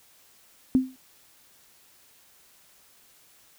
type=tone with exponential decay; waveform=sine; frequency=259.4 Hz; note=C4; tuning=15 cents flat; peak=-13 dBFS; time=0.75-0.96 s; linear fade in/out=0 ms; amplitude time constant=44 ms; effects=white hiss -58 dBFS RMS until 3.58 s